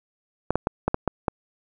clicks, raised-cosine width 1 ms, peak -7 dBFS, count 7, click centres 0.506 / 0.556 / 0.671 / 0.88 / 0.944 / 1.077 / 1.282 s, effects none

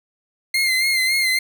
30% pulse tone with vibrato, 2100 Hz, C7, 6 cents sharp, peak -14 dBFS, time 0.54-1.39 s, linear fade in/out 5 ms, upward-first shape sine, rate 3.6 Hz, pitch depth 48 cents each way, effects none

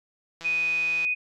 click train, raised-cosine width 0.2 ms, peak -23 dBFS, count 107, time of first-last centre 0.41-1.049 s, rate 166 Hz
sine tone, 2489 Hz, D#7, in tune, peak -22 dBFS, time 0.44-1.15 s, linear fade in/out 20 ms
effects MP3 96 kbps

